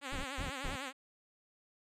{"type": "tone with vibrato", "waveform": "5% pulse", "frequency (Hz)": 270, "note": "C#4", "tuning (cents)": -45, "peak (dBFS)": -28, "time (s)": [0.01, 0.93], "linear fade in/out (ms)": 50, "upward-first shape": "triangle", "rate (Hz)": 10, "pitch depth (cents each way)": 130}
{"type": "noise bursts", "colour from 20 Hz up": "brown", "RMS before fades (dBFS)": -40, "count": 3, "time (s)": [0.12, 0.76], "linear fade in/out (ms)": 5, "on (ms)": 120, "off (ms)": 140}
{"effects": ["low-pass 9000 Hz 12 dB/octave"]}